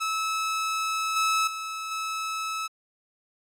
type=tone with level steps; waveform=sawtooth; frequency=1300 Hz; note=E6; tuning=24 cents flat; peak=-22 / -18 / -28 / -25 dBFS; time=0-2.68 s; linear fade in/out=20 ms; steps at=1.16 / 1.47 / 1.91 s; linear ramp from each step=5 ms; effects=low-pass 11000 Hz 12 dB/octave + AAC 64 kbps